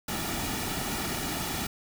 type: noise with comb filter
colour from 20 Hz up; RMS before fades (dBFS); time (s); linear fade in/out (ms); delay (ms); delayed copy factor
pink; -32; 0.08-1.67; 5; 1.9; -0.55
effects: none